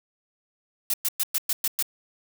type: noise bursts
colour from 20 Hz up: blue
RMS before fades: -24 dBFS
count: 7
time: 0.9-1.826 s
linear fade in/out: 2 ms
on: 38 ms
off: 110 ms
effects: none